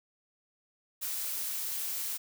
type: noise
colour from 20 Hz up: blue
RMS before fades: -35 dBFS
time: 1.01-2.18 s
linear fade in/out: 20 ms
effects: none